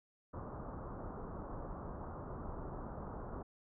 pink low-pass noise, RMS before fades -45 dBFS, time 0.33-3.43 s, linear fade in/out 10 ms, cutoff 1300 Hz, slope 48 dB/octave, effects none

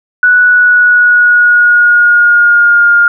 sine tone with pitch glide, 1476 to 1413.4 Hz, F#6 to F6, -5 to +20 cents, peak -3 dBFS, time 0.23-3.08 s, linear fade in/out 2 ms, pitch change -75 cents, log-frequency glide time 0.38-2.91 s, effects none

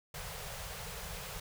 pink band-stop noise, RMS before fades -43 dBFS, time 0.14-1.4 s, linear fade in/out 5 ms, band 190 to 410 Hz, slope 96 dB/octave, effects none

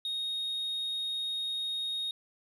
sine tone, 3729 Hz, A#7, in tune, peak -29 dBFS, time 0.05-2.11 s, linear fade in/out 2 ms, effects tanh soft clip ceiling -30 dBFS + 11-bit

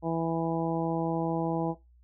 harmonic tone, 164.81 Hz, E3, in tune, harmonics 1 / 2 / 3 / 4 / 5 / 6, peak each -32 / -31 / -34 / -34 / -35 / -41 dBFS, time 0.02-1.75 s, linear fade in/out 50 ms, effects noise-tail reverb RT60 0.2 s tail -17 dB re dry + added 60 Hz sine -56 dBFS peak until 2.03 s

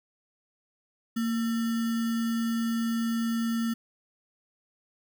sine tone with sample-and-hold, 229.9 Hz, A#3, 24 cents flat, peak -25 dBFS, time 1.16-3.74 s, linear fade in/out 10 ms, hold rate 1575 Hz, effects none

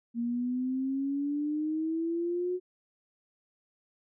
sine exponential sweep, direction up, 232.8 to 366.6 Hz, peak -28 dBFS, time 0.14-2.6 s, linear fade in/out 50 ms, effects none

